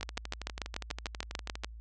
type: two click trains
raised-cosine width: 0.2 ms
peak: -16 / -21 dBFS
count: 12 / 21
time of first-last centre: 0.03-1.645 / 0.01-1.636 s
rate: 6.81 / 12.3 Hz
effects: added 56 Hz sine -44 dBFS peak until 1.8 s + resampled to 24000 Hz